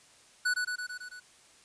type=tone with echo; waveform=square; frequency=1480 Hz; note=F#6; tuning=in tune; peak=-26 dBFS; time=0.45-0.54 s; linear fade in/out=10 ms; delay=110 ms; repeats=6; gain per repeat=-3 dB; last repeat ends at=1.2 s; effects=white hiss -59 dBFS RMS until 1.64 s + resampled to 22050 Hz